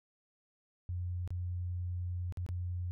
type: tone with dropouts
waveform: sine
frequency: 89 Hz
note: F2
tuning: 33 cents sharp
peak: -34 dBFS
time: 0.89-2.91 s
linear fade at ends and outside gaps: 0 ms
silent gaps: 1.276-1.305 / 2.324-2.372 / 2.464-2.489 s
effects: none